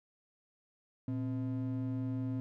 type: ring-modulated tone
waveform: triangle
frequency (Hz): 190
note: F#3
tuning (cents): +46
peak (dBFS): -28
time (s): 1.08-2.4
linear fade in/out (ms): 0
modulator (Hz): 72.7
effects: none